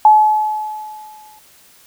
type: tone with exponential decay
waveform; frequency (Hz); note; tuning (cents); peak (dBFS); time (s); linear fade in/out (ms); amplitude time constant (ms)
sine; 856; A5; -48; -3; 0.05-1.39; 2; 290
effects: white hiss -48 dBFS RMS until 1.86 s